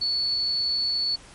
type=tone; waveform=sine; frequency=4435 Hz; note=C#8; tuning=in tune; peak=-22 dBFS; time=0.01-1.16 s; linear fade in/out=10 ms; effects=pink hiss -48 dBFS RMS until 1.34 s + MP3 48 kbps